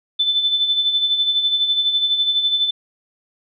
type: tone with tremolo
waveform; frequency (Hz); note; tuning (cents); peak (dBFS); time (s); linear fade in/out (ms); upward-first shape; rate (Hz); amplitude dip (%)
sine; 3520; A7; 0; -13; 0.19-2.71; 10; sine; 12; 55
effects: none